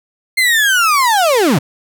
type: linear sweep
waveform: 35% pulse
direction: down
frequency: 2112 to 115.6 Hz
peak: -8 dBFS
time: 0.37-1.59 s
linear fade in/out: 10 ms
effects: none